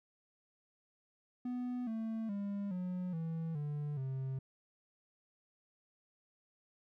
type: tone with pitch steps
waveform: triangle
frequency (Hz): 247.7 / 223.2 / 201.2 / 181.33 / 163.42 / 147.28 / 132.74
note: B3 / A3 / G3 / F#3 / E3 / D3 / C3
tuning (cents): +5 / +25 / +45 / -35 / -15 / +5 / +25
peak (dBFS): -34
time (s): 1.45-4.39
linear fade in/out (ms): 5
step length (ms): 420
effects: none